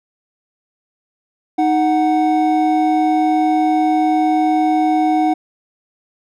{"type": "tone pair together", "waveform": "triangle", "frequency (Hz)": [311.3, 740], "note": ["D#4", "F#5"], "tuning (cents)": [1, 0], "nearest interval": "octave + minor third", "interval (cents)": 1499, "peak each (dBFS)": -13, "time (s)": [1.58, 5.34], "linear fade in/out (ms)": 10, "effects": []}